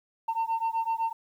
sine beating tone pair, 902 / 909.9 Hz, A5 / A#5, +43 / -42 cents, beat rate 7.9 Hz, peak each -27 dBFS, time 0.28-1.13 s, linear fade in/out 10 ms, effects tanh soft clip ceiling -23 dBFS + 10-bit

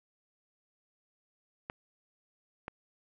clicks, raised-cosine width 0.5 ms, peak -22 / -23 dBFS, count 2, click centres 1.699 / 2.681 s, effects none

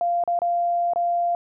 sine tone with dropouts, 694 Hz, F5, 11 cents flat, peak -19 dBFS, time 0.01-1.35 s, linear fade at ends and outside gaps 1 ms, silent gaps 0.238-0.276 / 0.39-0.418 / 0.935-0.959 s, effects none

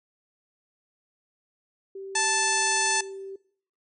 sine tone, 388.4 Hz, G4, 16 cents flat, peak -35 dBFS, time 1.95-3.36 s, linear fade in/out 5 ms
harmonic tone, 879 Hz, A5, 2 cents flat, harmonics 1 / 2 / 3 / 4 / 5 / 6 / 7 / 8 / 9 / 10, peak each -28 / -28 / -32 / -36 / -33 / -36 / -29 / -36 / -34 / -32 dBFS, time 2.15-3.01 s, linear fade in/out 5 ms
effects noise-tail reverb RT60 0.6 s tail -21 dB re dry

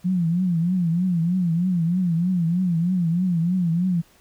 sine tone with vibrato, 174.61 Hz, F3, in tune, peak -18 dBFS, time 0.04-4.02 s, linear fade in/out 20 ms, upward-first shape triangle, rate 3.2 Hz, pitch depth 140 cents each way, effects pink hiss -56 dBFS RMS until 4.2 s

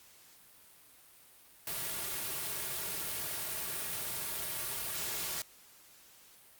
white noise with comb filter, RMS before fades -37 dBFS, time 1.67-5.42 s, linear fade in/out 2 ms, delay 3.9 ms, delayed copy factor -0.55, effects white hiss -59 dBFS RMS until 6.59 s + Opus 48 kbps

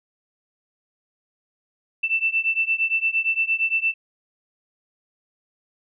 sine beating tone pair, 2662 / 2670.7 Hz, E7 / E7, +16 / +22 cents, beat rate 8.7 Hz, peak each -22 / -23 dBFS, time 2.03-3.94 s, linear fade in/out 10 ms, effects none

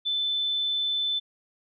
sine tone, 3520 Hz, A7, in tune, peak -24 dBFS, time 0.05-1.2 s, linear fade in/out 20 ms, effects none

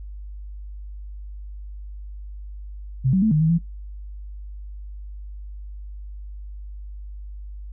sine tone with pitch steps, 131.2 / 189 / 218.8 / 153 / 159.5 / 168.5 Hz, C3 / F#3 / A3 / D#3 / D#3 / E3, +5 / +37 / -9 / -29 / +43 / +38 cents, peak -15 dBFS, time 3.04-3.586 s, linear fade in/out 20 ms, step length 91 ms, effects noise-tail reverb RT60 0.2 s tail -25 dB re dry + added 50 Hz sine -33 dBFS peak until 7.72 s

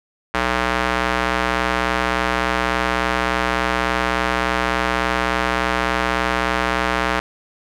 square tone with band-pass filter, 61.74 Hz, B1, in tune, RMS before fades -20 dBFS, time 0.34-7.2 s, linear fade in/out 5 ms, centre 1500 Hz, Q 0.96, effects none

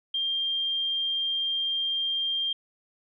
sine tone, 3192 Hz, G7, 31 cents sharp, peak -25 dBFS, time 0.14-2.53 s, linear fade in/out 5 ms, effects none

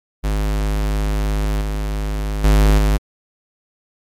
square tone with level steps, 51.5 Hz, G#1, 14 cents flat, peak -17 / -20 / -10 / -13 dBFS, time 0.23-2.98 s, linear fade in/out 20 ms, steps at 1.61 / 2.44 / 2.78 s, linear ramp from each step 5 ms, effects MP3 96 kbps

